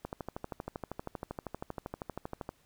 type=click train; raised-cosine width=1 ms; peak=-23 dBFS; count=32; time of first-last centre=0.05-2.491 s; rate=12.7 Hz; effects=pink hiss -68 dBFS RMS until 2.65 s